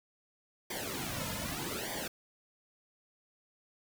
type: noise with flanger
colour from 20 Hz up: pink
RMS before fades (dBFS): -38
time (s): 0.7-2.08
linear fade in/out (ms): 5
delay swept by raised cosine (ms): 0.74 to 2.64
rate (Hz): 0.82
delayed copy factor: -0.85
effects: none